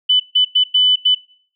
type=tone bursts at uneven times; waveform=sine; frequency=3000 Hz; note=F#7; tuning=23 cents sharp; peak=-9 dBFS; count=5; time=0.09-0.2 / 0.35-0.45 / 0.55-0.64 / 0.74-0.96 / 1.05-1.15 s; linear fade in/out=10 ms; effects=noise-tail reverb RT60 0.5 s tail -21 dB re dry